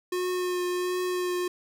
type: tone with vibrato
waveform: square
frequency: 360.8 Hz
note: F#4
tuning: 44 cents flat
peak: -27 dBFS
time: 0.12-1.48 s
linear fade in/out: 5 ms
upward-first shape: triangle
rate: 1.4 Hz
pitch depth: 17 cents each way
effects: none